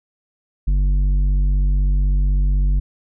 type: tone with tanh clipping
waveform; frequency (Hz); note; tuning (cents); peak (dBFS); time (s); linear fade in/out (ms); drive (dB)
sine; 48; G1; -36; -15; 0.67-2.8; 10; 8
effects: none